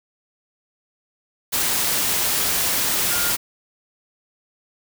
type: tone in noise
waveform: sine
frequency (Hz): 1415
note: F6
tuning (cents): +22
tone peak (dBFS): -28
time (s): 3.1-3.32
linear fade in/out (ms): 20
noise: white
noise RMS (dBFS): -21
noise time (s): 1.52-3.37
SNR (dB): -10
effects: none